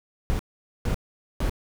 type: noise bursts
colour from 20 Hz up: brown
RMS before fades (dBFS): -24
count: 3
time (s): 0.3-1.496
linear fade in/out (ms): 0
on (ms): 92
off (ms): 460
effects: none